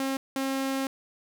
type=tone pair in turn; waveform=sawtooth; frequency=268.8 / 268.8 Hz; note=C4 / C4; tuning=+47 / +47 cents; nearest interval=unison; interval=0 cents; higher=neither; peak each=-23 dBFS; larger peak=neither; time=0-0.17 / 0.36-0.87 s; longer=second; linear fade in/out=2 ms; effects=none